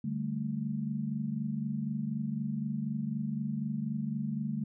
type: chord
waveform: sine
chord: D suspended fourth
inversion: none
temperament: equal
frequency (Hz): 146.83 / 196 / 220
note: D3 / G3 / A3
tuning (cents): 0 / 0 / 0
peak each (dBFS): -36 / -37 / -34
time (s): 0.04-4.64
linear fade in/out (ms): 5
effects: none